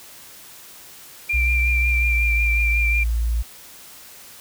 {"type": "tone with vibrato", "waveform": "sine", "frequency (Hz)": 2372, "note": "D7", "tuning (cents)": 17, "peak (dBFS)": -19, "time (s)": [1.29, 3.04], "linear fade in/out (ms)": 10, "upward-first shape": "triangle", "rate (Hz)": 5.5, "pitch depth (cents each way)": 26}
{"type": "tone with pitch glide", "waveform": "sine", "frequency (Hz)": [62.1, 57.28], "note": ["B1", "A#1"], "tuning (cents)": [10, -30], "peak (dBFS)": -18, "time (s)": [1.33, 3.43], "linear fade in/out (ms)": 20, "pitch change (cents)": -140, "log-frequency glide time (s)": [1.91, 2.33]}
{"type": "clicks", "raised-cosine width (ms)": 0.2, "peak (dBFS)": -27, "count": 2, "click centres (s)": [1.595, 1.942]}
{"effects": ["white hiss -43 dBFS RMS until 4.4 s"]}